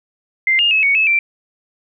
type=tone with pitch steps; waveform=sine; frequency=2088 / 2829 / 2584 / 2231 / 2597 / 2350 Hz; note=C7 / F7 / E7 / C#7 / E7 / D7; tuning=-4 / +22 / -35 / +11 / -26 / +1 cents; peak=-11 dBFS; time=0.47-1.19 s; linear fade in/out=2 ms; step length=120 ms; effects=none